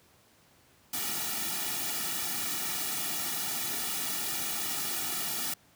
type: noise with comb filter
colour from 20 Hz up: white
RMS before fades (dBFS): -33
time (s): 0.93-5.54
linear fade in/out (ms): 5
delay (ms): 1.9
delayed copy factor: -1
effects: pink hiss -62 dBFS RMS until 5.75 s + high-pass 80 Hz 12 dB/octave